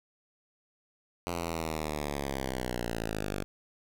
5% pulse linear sweep, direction down, 87.31 to 48 Hz, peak -21 dBFS, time 1.27-3.44 s, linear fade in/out 0 ms, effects none

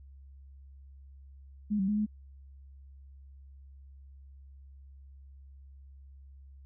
sine tone with pitch steps, 209.1 / 192 / 209.2 / 211.9 Hz, G#3 / G3 / G#3 / G#3, +12 / -36 / +13 / +35 cents, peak -26 dBFS, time 1.7-2.064 s, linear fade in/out 20 ms, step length 91 ms, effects added 68 Hz sine -49 dBFS peak until 6.65 s

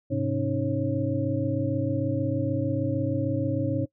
sine tone cluster, 104.3 / 130.8 / 273.4 / 309.4 / 545 Hz, G#2 / C3 / C#4 / D#4 / C#5, +8 / 0 / -24 / -10 / -29 cents, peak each -30 dBFS, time 0.1-3.86 s, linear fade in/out 20 ms, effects noise-tail reverb RT60 0.1 s tail -21 dB re dry

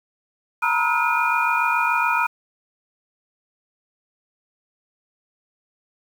sine tone cluster, 923 / 970 / 1287 / 1430 / 2437 Hz, A#5 / B5 / E6 / F6 / D#7, -17 / -31 / -42 / +41 / -37 cents, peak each -24 dBFS, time 0.62-2.27 s, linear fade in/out 10 ms, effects 7-bit

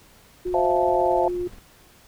sine tone with pitch glide, 361.1 to 355.1 Hz, F#4 to F4, -42 to +29 cents, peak -24 dBFS, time 0.45-1.48 s, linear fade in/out 10 ms, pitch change -29 cents, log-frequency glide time 1.01-1.37 s
brown noise with tremolo, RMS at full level -38 dBFS, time 0.46-1.59 s, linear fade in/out 5 ms, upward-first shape triangle, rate 17 Hz, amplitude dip 75%
sine chord, F major seventh, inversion second, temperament just, 523.8 / 654.8 / 698.5 / 873.1 Hz, C5 / E5 / F5 / A5, +2 / -12 / 0 / -14 cents, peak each -24 dBFS, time 0.54-1.28 s, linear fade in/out 2 ms
effects pink hiss -53 dBFS RMS until 2.07 s

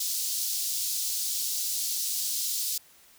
pink high-pass noise, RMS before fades -30 dBFS, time 0-2.78 s, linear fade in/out 5 ms, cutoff 4400 Hz, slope 24 dB/octave, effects white hiss -57 dBFS RMS until 3.18 s

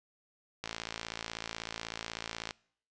click train, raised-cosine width 0.2 ms, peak -19 dBFS, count 106, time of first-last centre 0.64-2.508 s, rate 56.2 Hz, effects noise-tail reverb RT60 0.6 s tail -24 dB re dry + resampled to 22050 Hz

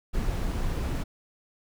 brown noise, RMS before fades -28 dBFS, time 0.13-1.04 s, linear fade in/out 20 ms, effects none

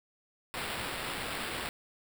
white noise with sample-and-hold, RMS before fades -37 dBFS, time 0.54-1.69 s, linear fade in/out 0 ms, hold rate 6300 Hz, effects none

